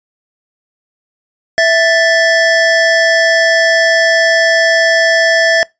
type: tone pair together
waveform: square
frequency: 659.3 / 1760 Hz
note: E5 / A6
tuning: 0 / 0 cents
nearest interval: octave + perfect fourth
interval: 1700 cents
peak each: -11 dBFS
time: 1.58-5.63 s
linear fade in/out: 0 ms
effects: noise-tail reverb RT60 0.2 s tail -24 dB re dry + resampled to 16000 Hz